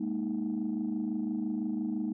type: chord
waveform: sine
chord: Ab suspended second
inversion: none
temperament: just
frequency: 207.7 / 233.6 / 311.5 Hz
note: Ab3 / Bb3 / Eb4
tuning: 0 / +4 / +2 cents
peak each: -33 dBFS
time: 0-2.13 s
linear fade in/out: 10 ms
effects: tanh soft clip ceiling -24 dBFS